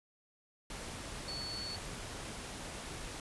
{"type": "tone in noise", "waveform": "sine", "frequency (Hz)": 4435, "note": "C#8", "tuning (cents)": 0, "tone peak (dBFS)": -40, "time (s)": [1.28, 1.76], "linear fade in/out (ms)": 2, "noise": "pink", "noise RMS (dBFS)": -44, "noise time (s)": [0.7, 3.2], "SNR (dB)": 1, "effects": ["resampled to 24000 Hz"]}